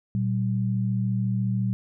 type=tone pair together; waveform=sine; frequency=117.94 / 192.1 Hz; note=A#2 / G3; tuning=+21 / -35 cents; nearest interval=minor sixth; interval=844 cents; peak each=-24 / -26 dBFS; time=0.15-1.73 s; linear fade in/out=0 ms; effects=none